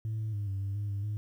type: tone with pitch steps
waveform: sine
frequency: 109.7 / 109 / 102.4 / 97.5 / 98.8 / 102.9 / 99.9 / 105.2 Hz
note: A2 / A2 / G#2 / G2 / G2 / G#2 / G2 / G#2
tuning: -5 / -16 / -24 / -9 / +14 / -16 / +33 / +23 cents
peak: -29 dBFS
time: 0.05-1.17 s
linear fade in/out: 0 ms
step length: 140 ms
effects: tanh soft clip ceiling -29 dBFS + 11-bit